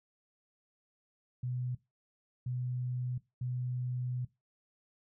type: tone bursts at uneven times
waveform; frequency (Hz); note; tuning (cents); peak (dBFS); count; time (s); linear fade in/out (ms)
sine; 125; B2; +21; -33; 3; 1.43-1.75 / 2.46-3.18 / 3.41-4.25; 5
effects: noise-tail reverb RT60 0.2 s tail -17 dB re dry